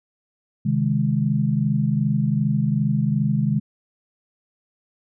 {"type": "chord", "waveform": "sine", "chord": "Ab major", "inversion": "first", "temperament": "equal with one note detuned", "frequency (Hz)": [132.95, 155.56, 207.7], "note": ["C3", "Eb3", "Ab3"], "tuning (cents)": [28, 0, 0], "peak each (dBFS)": -22, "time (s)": [0.65, 3.6], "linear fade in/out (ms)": 10, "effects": []}